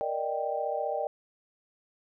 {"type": "chord", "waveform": "sine", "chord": "Eb major seventh", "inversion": "second", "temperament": "equal", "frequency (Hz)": [466.2, 587.3, 622.3, 784], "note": ["Bb4", "D5", "Eb5", "G5"], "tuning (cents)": [0, 0, 0, 0], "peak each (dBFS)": [-36, -33, -34, -33], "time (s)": [0.01, 1.07], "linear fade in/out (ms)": 0, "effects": []}